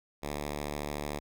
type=tone; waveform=5% pulse; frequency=73.42 Hz; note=D2; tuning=in tune; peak=-23 dBFS; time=0.22-1.2 s; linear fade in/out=20 ms; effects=none